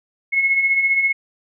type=beating tone pair; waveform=sine; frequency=2165 / 2180 Hz; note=C#7 / C#7; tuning=-41 / -29 cents; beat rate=15 Hz; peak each=-24 / -15 dBFS; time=0.32-1.13 s; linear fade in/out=20 ms; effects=none